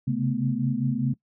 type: tone cluster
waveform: sine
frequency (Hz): 133.3 / 138.3 / 218.5 / 246.4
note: C3 / C#3 / A3 / B3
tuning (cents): +33 / -4 / -12 / -4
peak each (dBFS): -28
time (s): 0.07-1.14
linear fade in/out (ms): 10
effects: noise-tail reverb RT60 0.1 s tail -20 dB re dry